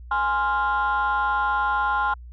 sine chord, F minor, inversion first, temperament equal, 830.6 / 1046.5 / 1396.9 Hz, Ab5 / C6 / F6, 0 / 0 / 0 cents, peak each -23 dBFS, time 0.11-2.14 s, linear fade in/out 5 ms, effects tanh soft clip ceiling -15 dBFS + added 60 Hz sine -38 dBFS peak until 2.32 s

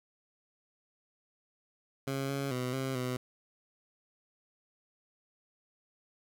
15% pulse tone with pitch steps, 136.3 / 138.5 / 126 / 132.8 / 126.2 Hz, C#3 / C#3 / B2 / C3 / B2, -29 / -1 / +35 / +26 / +38 cents, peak -26 dBFS, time 2.07-3.17 s, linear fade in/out 5 ms, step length 220 ms, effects none

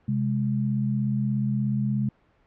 sine tone pair together, 130.81 / 207.6 Hz, C3 / G#3, 0 / 0 cents, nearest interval minor sixth, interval 800 cents, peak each -25 dBFS, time 0.08-2.09 s, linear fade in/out 5 ms, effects pink hiss -63 dBFS RMS until 2.46 s + low-pass 2000 Hz 12 dB/octave

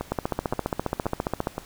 two click trains, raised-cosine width 1 ms, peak -14 / -10 dBFS, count 4 / 21, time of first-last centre 0.01-1.581 / 0.12-1.471 s, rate 1.91 / 14.8 Hz, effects pink hiss -48 dBFS RMS until 1.65 s

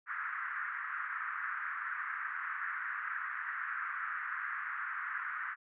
white band-pass noise, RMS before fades -39 dBFS, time 0.06-5.56 s, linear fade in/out 50 ms, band 1200 to 1800 Hz, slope 48 dB/octave, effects none

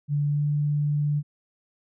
sine tone with pitch glide, 145.5 to 147.11 Hz, D3 to D3, -16 to +3 cents, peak -21 dBFS, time 0.08-1.23 s, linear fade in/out 50 ms, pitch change +19 cents, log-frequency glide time 0.27-0.44 s, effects none

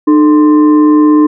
sine tone with frequency modulation, 302.8 Hz, D#4, 47 cents flat, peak -3 dBFS, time 0.07-1.27 s, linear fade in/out 10 ms, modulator 741 Hz, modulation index 0.44, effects none

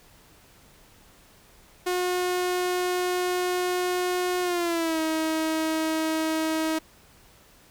sawtooth tone with pitch glide, 361 to 317.9 Hz, F#4 to D#4, -43 to +37 cents, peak -20 dBFS, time 1.86-6.79 s, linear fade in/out 10 ms, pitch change -220 cents, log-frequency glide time 4.42-5 s, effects pink hiss -55 dBFS RMS until 7.7 s

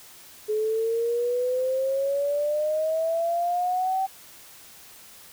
sine exponential sweep, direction up, 424.2 to 773 Hz, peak -22 dBFS, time 0.48-4.07 s, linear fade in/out 20 ms, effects white hiss -48 dBFS RMS until 5.32 s

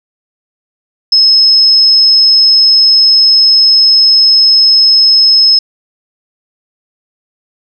sine tone, 5180 Hz, E8, 31 cents flat, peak -3 dBFS, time 1.12-5.59 s, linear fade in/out 5 ms, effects none

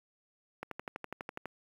click train, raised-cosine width 0.5 ms, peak -23 dBFS, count 11, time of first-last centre 0.63-1.456 s, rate 12.1 Hz, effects high-pass 150 Hz 12 dB/octave + 9-bit

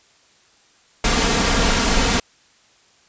pink noise with comb filter, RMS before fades -17 dBFS, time 1.04-2.2 s, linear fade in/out 5 ms, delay 4.3 ms, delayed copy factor +0.5, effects white hiss -55 dBFS RMS until 3.08 s + resampled to 16000 Hz

